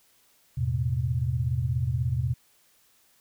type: chord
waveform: sine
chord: E suspended fourth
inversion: none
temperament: equal with one note detuned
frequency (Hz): 82.41 / 110 / 126.65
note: E2 / A2 / B2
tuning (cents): 0 / 0 / +44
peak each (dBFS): -30 / -30 / -26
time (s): 0.57-2.34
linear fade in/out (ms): 10
effects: white hiss -63 dBFS RMS until 3.2 s